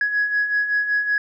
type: beating tone pair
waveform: sine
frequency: 1669 / 1674.3 Hz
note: G#6 / G#6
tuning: +8 / +14 cents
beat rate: 5.3 Hz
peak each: -25 / -18 dBFS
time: 0.01-1.18 s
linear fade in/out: 2 ms
effects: tanh soft clip ceiling -13 dBFS